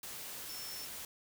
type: tone in noise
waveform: sine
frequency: 5400 Hz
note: E8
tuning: 41 cents sharp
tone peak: -46 dBFS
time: 0.49-0.85 s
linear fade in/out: 2 ms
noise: white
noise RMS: -45 dBFS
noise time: 0.03-1.05 s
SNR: -4 dB
effects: none